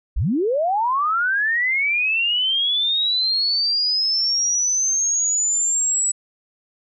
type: linear sweep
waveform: sine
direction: up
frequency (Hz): 31 to 7900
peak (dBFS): -17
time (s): 0.16-6.12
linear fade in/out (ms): 10
effects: none